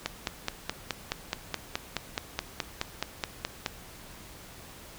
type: click train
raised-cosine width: 0.2 ms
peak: -11 dBFS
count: 18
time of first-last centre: 0.06-3.662 s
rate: 4.72 Hz
effects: pink hiss -48 dBFS RMS until 4.98 s